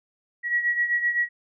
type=beating tone pair; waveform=sine; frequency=1917 / 1924.8 Hz; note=A#6 / B6; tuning=+48 / -45 cents; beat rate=7.8 Hz; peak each=-22 / -28 dBFS; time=0.43-1.29 s; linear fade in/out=50 ms; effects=none